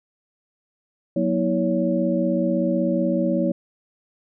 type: tone cluster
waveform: sine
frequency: 182.3 / 238.4 / 323.5 / 561 Hz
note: F#3 / A#3 / E4 / C#5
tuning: -25 / +39 / -32 / +21 cents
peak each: -24 dBFS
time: 1.16-3.52 s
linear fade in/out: 5 ms
effects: none

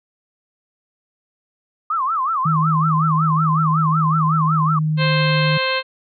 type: tone with vibrato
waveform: sine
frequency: 1174.7 Hz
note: D6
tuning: in tune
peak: -17 dBFS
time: 1.9-4.79 s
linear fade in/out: 5 ms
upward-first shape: sine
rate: 5.4 Hz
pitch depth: 240 cents each way
type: tone with pitch glide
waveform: sine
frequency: 157.6 to 153.47 Hz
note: D#3 to D#3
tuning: +23 to -23 cents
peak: -16 dBFS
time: 2.45-5.58 s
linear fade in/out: 10 ms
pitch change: -46 cents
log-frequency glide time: 4.44-5.15 s
type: harmonic tone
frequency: 524 Hz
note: C5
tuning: 2 cents sharp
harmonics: 1 / 2 / 3 / 4 / 5 / 6 / 7 / 8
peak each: -23 / -24 / -25 / -27 / -25 / -28 / -32 / -27 dBFS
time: 4.97-5.83 s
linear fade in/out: 50 ms
effects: none

